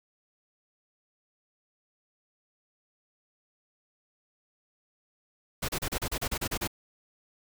pink noise bursts, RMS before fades -31 dBFS, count 11, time 5.62-6.676 s, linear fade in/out 10 ms, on 66 ms, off 33 ms, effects none

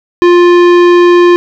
sine tone with tanh clipping, 350.8 Hz, F4, 8 cents sharp, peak -4 dBFS, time 0.22-1.36 s, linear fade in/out 0 ms, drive 17 dB, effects none

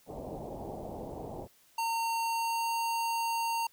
white low-pass noise, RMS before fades -41 dBFS, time 0.06-1.48 s, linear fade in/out 50 ms, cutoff 820 Hz, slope 48 dB/octave
square tone with pitch glide, 915 to 920.3 Hz, A#5 to A#5, -32 to -22 cents, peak -30 dBFS, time 1.78-3.67 s, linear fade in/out 5 ms, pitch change +10 cents, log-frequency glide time 2.23-2.72 s
effects white hiss -64 dBFS RMS until 3.72 s

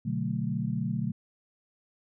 sine chord, B minor seventh, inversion none, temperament equal, 123.47 / 146.83 / 185 / 220 Hz, B2 / D3 / F#3 / A3, 0 / 0 / 0 / 0 cents, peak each -33 dBFS, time 0.05-1.12 s, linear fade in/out 10 ms, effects none

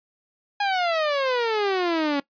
sawtooth exponential sweep, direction down, 827 to 277.2 Hz, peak -17 dBFS, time 0.6-2.2 s, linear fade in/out 5 ms, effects noise-tail reverb RT60 0.1 s tail -20 dB re dry + resampled to 11025 Hz

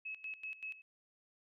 sine tone with tremolo, 2579 Hz, E7, 39 cents flat, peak -40 dBFS, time 0.05-0.82 s, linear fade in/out 10 ms, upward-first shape square, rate 5.2 Hz, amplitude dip 80%, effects none

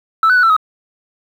sine tone with pitch steps, 1318 / 1497 / 1474 / 1336 / 1268 Hz, E6 / F#6 / F#6 / E6 / D#6, -1 / +20 / -7 / +23 / +32 cents, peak -6 dBFS, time 0.23-0.565 s, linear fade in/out 2 ms, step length 67 ms, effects tanh soft clip ceiling -6 dBFS + 7-bit

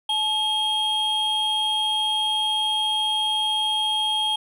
triangle tone pair together, 859 / 3243 Hz, A5 / G#7, -42 / -42 cents, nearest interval octave + major seventh, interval 2300 cents, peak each -25 / -20 dBFS, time 0.09-4.36 s, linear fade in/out 5 ms, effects none

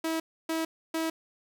sawtooth tone bursts, 323.6 Hz, E4, 32 cents flat, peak -24 dBFS, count 3, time 0.04-1.1 s, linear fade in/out 5 ms, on 160 ms, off 290 ms, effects 10-bit

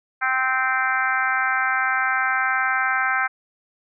harmonic tone, 260.2 Hz, C4, 9 cents flat, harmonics 3 / 4 / 5 / 6 / 7 / 8 / 9, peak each -27 / -30 / -25 / -22 / -31 / -28 / -33 dBFS, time 0.21-3.28 s, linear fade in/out 20 ms, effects none

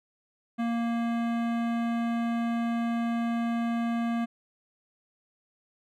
sine tone with hard clipping, 233.1 Hz, A#3, in tune, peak -28 dBFS, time 0.58-4.26 s, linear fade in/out 20 ms, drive 17 dB, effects none

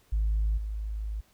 sine tone with level steps, 53.1 Hz, G#1, 39 cents sharp, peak -22 / -30 dBFS, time 0.12-1.21 s, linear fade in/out 10 ms, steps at 0.57 s, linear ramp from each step 10 ms, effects tanh soft clip ceiling -20 dBFS + pink hiss -64 dBFS RMS until 1.33 s

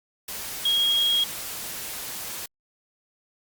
sine tone in noise, 3276 Hz, G#7, 24 cents flat, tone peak -19 dBFS, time 0.65-1.24 s, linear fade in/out 5 ms, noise white, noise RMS -34 dBFS, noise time 0.28-2.46 s, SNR +12 dB, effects Opus 48 kbps

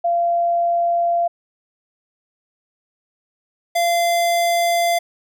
sine / square tone pair in turn, 688 / 688 Hz, F5 / F5, -26 / -26 cents, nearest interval unison, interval 0 cents, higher neither, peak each -15 / -16 dBFS, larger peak first, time 0.04-1.28 / 3.75-4.99 s, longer neither, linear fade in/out 10 ms, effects none

